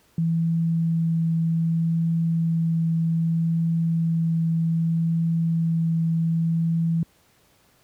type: tone with vibrato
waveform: sine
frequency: 164.81 Hz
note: E3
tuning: in tune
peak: -19 dBFS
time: 0.18-7.03 s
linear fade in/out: 2 ms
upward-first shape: triangle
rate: 0.64 Hz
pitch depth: 8 cents each way
effects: pink hiss -60 dBFS RMS until 7.83 s + high-pass 60 Hz 12 dB/octave